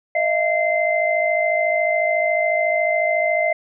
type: tone cluster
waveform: sine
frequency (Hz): 627 / 681 / 2075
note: D#5 / F5 / C7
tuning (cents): +13 / -44 / -15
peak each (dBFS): -20 / -21 / -21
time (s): 0.15-3.53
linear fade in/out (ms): 5
effects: none